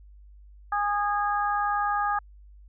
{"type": "harmonic tone", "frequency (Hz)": 410.9, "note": "G#4", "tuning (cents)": -18, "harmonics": [2, 3, 4], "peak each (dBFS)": [-26, -27, -32], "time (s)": [0.72, 2.19], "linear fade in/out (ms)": 5, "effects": ["added 50 Hz sine -47 dBFS peak until 2.68 s"]}